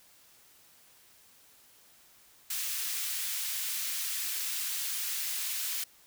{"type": "high-pass noise", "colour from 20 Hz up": "white", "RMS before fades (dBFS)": -34, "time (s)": [2.5, 5.84], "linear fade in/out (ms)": 5, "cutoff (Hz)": 1900, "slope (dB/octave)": 12, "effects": ["white hiss -60 dBFS RMS until 6.06 s"]}